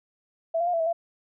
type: tone with pitch steps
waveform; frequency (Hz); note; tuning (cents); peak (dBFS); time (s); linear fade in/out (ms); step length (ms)
sine; 660 / 689 / 711 / 667 / 648 / 676; E5 / F5 / F5 / E5 / E5 / E5; +2 / -24 / +31 / +20 / -30 / +43; -22; 0.54-0.93; 10; 65
effects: none